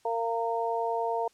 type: harmonic tone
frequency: 230 Hz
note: A#3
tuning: 23 cents flat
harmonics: 2 / 3 / 4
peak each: -31 / -31 / -31 dBFS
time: 0.05-1.28 s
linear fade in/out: 5 ms
effects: white hiss -64 dBFS RMS until 1.33 s + low-pass 8000 Hz 12 dB/octave